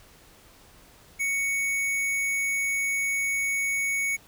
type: tone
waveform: square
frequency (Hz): 2225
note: C#7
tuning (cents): +6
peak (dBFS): -25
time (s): 1.19-4.17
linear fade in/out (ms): 20
effects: pink hiss -54 dBFS RMS until 4.27 s